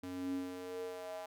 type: tone with high-pass filter sweep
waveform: square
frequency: 90.9 Hz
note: F#2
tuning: 30 cents flat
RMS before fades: -42 dBFS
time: 0.03-1.26 s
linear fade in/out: 5 ms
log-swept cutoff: 200 to 720 Hz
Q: 5.9
effects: none